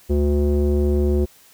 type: tone with low-pass filter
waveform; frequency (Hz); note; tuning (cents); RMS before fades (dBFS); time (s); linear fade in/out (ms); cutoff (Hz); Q
square; 72.8; D2; -15; -18; 0.09-1.26; 20; 410; 4.1
effects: white hiss -51 dBFS RMS until 1.53 s